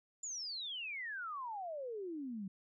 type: exponential sweep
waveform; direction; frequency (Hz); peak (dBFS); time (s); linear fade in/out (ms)
sine; down; 7200 to 184.7; -40; 0.23-2.48; 5
effects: none